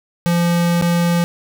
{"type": "tone with dropouts", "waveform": "square", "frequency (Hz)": 172.1, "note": "F3", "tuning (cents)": -25, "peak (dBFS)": -14, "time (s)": [0.26, 1.24], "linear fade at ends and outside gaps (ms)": 0, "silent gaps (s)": [0.813, 0.823], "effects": []}